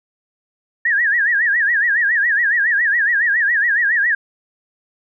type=tone with vibrato; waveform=sine; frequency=1763 Hz; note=A6; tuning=3 cents sharp; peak=-13 dBFS; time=0.85-4.15 s; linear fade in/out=5 ms; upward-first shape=sine; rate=7.2 Hz; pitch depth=170 cents each way; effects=none